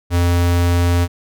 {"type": "tone", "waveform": "square", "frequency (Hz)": 87.1, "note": "F2", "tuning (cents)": -4, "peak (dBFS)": -13, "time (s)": [0.1, 1.08], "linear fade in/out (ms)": 50, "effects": []}